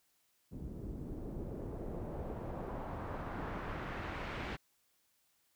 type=noise with low-pass filter sweep; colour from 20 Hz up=pink; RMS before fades=-42 dBFS; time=0.51-4.57 s; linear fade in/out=20 ms; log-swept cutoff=240 to 2600 Hz; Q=1.2; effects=white hiss -75 dBFS RMS until 5.55 s